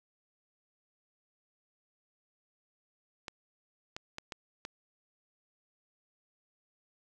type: clicks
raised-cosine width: 0.2 ms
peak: -22 dBFS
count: 5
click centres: 3.282 / 3.965 / 4.184 / 4.322 / 4.651 s
effects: none